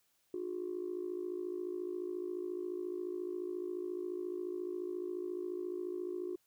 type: tone with amplitude modulation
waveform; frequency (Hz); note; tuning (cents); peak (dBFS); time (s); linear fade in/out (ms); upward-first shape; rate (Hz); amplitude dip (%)
sine; 360; F#4; -47; -32; 0.34-6.36; 2; sine; 54.3; 85
effects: tanh soft clip ceiling -30 dBFS + white hiss -75 dBFS RMS until 6.46 s